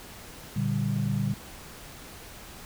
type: chord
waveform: sine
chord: G minor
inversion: first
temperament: equal with one note detuned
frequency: 116.54 / 145.9 / 196 Hz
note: Bb2 / D3 / G3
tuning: 0 / -11 / 0 cents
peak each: -29 dBFS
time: 0.56-1.34 s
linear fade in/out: 5 ms
effects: pink hiss -45 dBFS RMS until 2.65 s